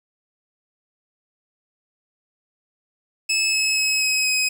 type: tone with pitch steps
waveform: 20% pulse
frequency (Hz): 2600 / 2582 / 2564 / 2546 / 2529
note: E7 / E7 / E7 / D#7 / D#7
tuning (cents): -24 / -37 / -49 / +39 / +28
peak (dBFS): -13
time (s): 3.29-4.49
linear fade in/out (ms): 10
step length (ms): 240
effects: 8-bit